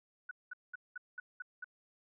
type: tone bursts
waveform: sine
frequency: 1480 Hz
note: F#6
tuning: in tune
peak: -40 dBFS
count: 7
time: 0.29-1.644 s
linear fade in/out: 5 ms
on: 22 ms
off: 200 ms
effects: none